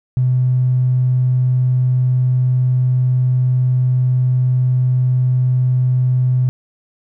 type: tone with tanh clipping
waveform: triangle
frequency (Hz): 127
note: B2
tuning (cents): +49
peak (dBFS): -11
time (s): 0.17-6.49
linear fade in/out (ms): 0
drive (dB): 2
effects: none